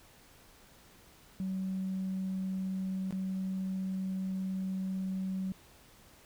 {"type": "tone with dropouts", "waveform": "sine", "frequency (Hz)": 189.2, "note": "F#3", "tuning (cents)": 39, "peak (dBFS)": -31, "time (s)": [1.4, 5.52], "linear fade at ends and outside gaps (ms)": 0, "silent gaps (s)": [3.108, 3.125], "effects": ["tanh soft clip ceiling -28 dBFS", "pink hiss -59 dBFS RMS until 6.25 s"]}